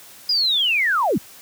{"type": "linear sweep", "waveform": "sine", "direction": "down", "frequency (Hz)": [5010, 138.59], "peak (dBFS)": -16, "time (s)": [0.29, 1.18], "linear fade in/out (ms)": 5, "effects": ["white hiss -44 dBFS RMS until 1.41 s", "high-pass 60 Hz 12 dB/octave"]}